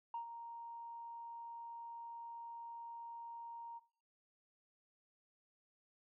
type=tone with ADSR envelope; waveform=sine; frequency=932.3 Hz; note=A#5; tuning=in tune; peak=-38 dBFS; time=0.14-3.8 s; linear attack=3 ms; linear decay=110 ms; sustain=-8 dB; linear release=28 ms; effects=noise-tail reverb RT60 0.5 s tail -20 dB re dry + tanh soft clip ceiling -35 dBFS